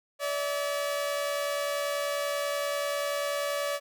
sawtooth tone pair together, 574 / 644.3 Hz, D5 / E5, -40 / -40 cents, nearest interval major second, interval 200 cents, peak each -25 / -33 dBFS, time 0.19-3.8 s, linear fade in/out 50 ms, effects none

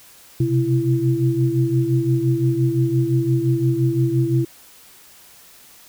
sine tone cluster, 126.7 / 132.5 / 334.3 Hz, B2 / C3 / E4, +45 / +22 / +24 cents, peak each -20 dBFS, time 0.4-4.45 s, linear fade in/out 5 ms, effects white hiss -47 dBFS RMS until 5.88 s

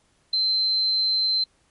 sine tone, 4100 Hz, C8, 36 cents flat, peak -19 dBFS, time 0.33-1.44 s, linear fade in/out 5 ms, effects pink hiss -64 dBFS RMS until 1.7 s + MP3 48 kbps

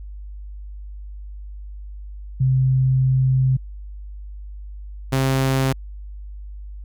sine / sawtooth tone pair in turn, 130.81 / 133.33 Hz, C3 / C3, 0 / +33 cents, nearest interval unison, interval 33 cents, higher second, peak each -14 / -13 dBFS, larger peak second, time 2.4-3.57 / 5.12-5.73 s, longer first, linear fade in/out 10 ms, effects added 50 Hz sine -32 dBFS peak until 6.84 s

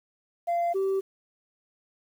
sine tone pair in turn, 689 / 386.7 Hz, F5 / G4, -24 / -24 cents, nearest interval minor seventh, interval 1000 cents, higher first, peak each -21 / -21 dBFS, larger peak neither, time 0.47-0.74 / 0.74-1.01 s, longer neither, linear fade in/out 20 ms, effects tanh soft clip ceiling -22 dBFS + 9-bit

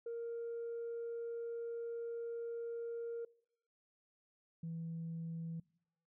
sine tone pair in turn, 466.2 / 164.83 Hz, A#4 / E3, 0 / 0 cents, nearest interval octave + tritone, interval 1800 cents, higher first, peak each -38 / -39 dBFS, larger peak first, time 0.06-3.25 / 4.63-5.6 s, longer first, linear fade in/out 5 ms, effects noise-tail reverb RT60 0.7 s tail -24 dB re dry + tanh soft clip ceiling -37 dBFS

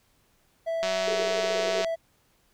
triangle tone, 659.3 Hz, E5, in tune, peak -24 dBFS, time 0.66-1.96 s, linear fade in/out 20 ms
click train, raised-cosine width 0.2 ms, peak -14 dBFS, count 192, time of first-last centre 0.83-1.846 s, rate 188 Hz
pink band-pass noise, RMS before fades -33 dBFS, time 1.07-1.82 s, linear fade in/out 10 ms, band 380 to 470 Hz, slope 96 dB/octave
effects pink hiss -66 dBFS RMS until 2.53 s

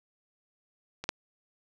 clicks, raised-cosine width 0.2 ms, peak -20 / -10 dBFS, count 2, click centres 1.04 / 1.091 s, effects none

